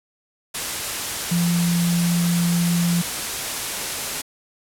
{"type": "tone in noise", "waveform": "sine", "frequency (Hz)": 172.4, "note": "F3", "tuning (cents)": -22, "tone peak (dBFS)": -17, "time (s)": [1.31, 3.02], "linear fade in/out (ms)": 10, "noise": "white", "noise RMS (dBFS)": -26, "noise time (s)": [0.54, 4.22], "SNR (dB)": 6, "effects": ["low-pass 12000 Hz 12 dB/octave"]}